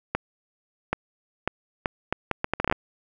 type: accelerating click train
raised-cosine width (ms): 0.5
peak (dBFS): -8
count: 14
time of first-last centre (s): 0.15-2.725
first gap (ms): 780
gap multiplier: 0.7
effects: none